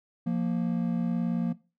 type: tone pair together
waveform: triangle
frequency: 174.61 / 233.1 Hz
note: F3 / A#3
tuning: 0 / 0 cents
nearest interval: perfect fourth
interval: 500 cents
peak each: -26 dBFS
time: 0.26-1.53 s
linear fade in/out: 10 ms
effects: noise-tail reverb RT60 0.3 s tail -18 dB re dry